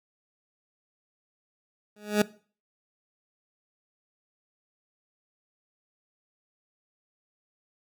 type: tone with exponential growth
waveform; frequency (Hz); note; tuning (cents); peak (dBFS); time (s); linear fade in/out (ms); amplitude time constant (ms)
20% pulse; 209; G#3; +11; -12; 1.96-2.22; 5; 56
effects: noise-tail reverb RT60 0.4 s tail -19 dB re dry